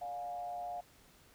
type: tone with frequency modulation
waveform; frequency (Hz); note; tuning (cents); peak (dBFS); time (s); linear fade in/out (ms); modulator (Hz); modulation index
sine; 710; F5; +28; -38; 0.01-0.81; 10; 124; 0.54
effects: pink hiss -63 dBFS RMS until 1.34 s